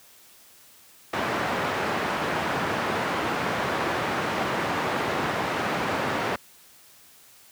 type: band-pass noise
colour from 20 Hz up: white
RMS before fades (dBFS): -27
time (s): 1.13-6.36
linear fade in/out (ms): 5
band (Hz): 100 to 1400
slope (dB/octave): 12
effects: white hiss -53 dBFS RMS until 7.51 s + high-pass 60 Hz 12 dB/octave